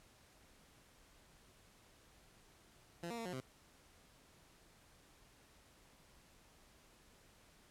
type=tone with pitch steps; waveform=15% pulse; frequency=170.7 / 234.5 / 228.8 / 180.3 / 130.1 Hz; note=F3 / A#3 / A#3 / F#3 / C3; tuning=-39 / +11 / -32 / -45 / -9 cents; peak=-36 dBFS; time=3.03-3.405 s; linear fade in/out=2 ms; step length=75 ms; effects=pink hiss -66 dBFS RMS until 7.7 s + low-pass 12000 Hz 12 dB/octave